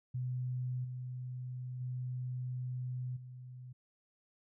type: tone with level steps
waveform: sine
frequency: 126 Hz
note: B2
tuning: 35 cents sharp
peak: -34 / -39 / -36 / -46 dBFS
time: 0.14-3.73 s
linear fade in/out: 10 ms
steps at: 0.84 / 1.8 / 3.16 s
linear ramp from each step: 10 ms
effects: none